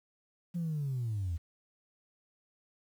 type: linear sweep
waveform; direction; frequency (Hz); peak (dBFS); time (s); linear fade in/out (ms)
sine; down; 176.8 to 78.7; -30; 0.54-1.38; 20
effects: tanh soft clip ceiling -28 dBFS + 10-bit